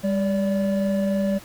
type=tone pair together; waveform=triangle; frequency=200 / 576.6 Hz; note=G3 / D5; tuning=+35 / -32 cents; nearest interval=octave + tritone; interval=1833 cents; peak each=-19 / -23 dBFS; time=0.03-1.39 s; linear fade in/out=20 ms; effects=pink hiss -44 dBFS RMS until 1.44 s